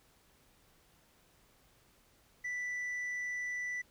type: tone with tanh clipping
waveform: sine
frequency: 1975.5 Hz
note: B6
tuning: in tune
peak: -36 dBFS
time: 2.44-3.82 s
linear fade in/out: 10 ms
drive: 3 dB
effects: pink hiss -67 dBFS RMS until 3.9 s